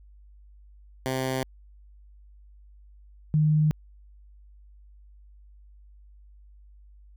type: tone pair in turn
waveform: 10% pulse / sine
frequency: 130.81 / 153.14 Hz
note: C3 / D#3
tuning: 0 / -27 cents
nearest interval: minor third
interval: 273 cents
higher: second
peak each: -18 dBFS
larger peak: neither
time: 1.06-1.43 / 3.34-3.71 s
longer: neither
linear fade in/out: 0 ms
effects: added 50 Hz sine -49 dBFS peak until 7.16 s